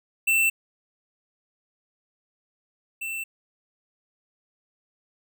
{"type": "tone pair in turn", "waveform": "square", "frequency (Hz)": [2678, 2678], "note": ["E7", "E7"], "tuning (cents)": [27, 27], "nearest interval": "unison", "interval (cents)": 0, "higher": "neither", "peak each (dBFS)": [-19, -30], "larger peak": "first", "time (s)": [[0.27, 0.5], [3.01, 3.24]], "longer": "neither", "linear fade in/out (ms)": 10, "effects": []}